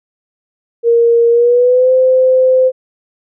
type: tone with pitch glide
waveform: sine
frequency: 467.5 to 515.7 Hz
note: A#4 to C5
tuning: +5 to -25 cents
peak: -6 dBFS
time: 0.83-2.72 s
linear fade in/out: 50 ms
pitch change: +170 cents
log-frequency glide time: 1.3-1.92 s
effects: none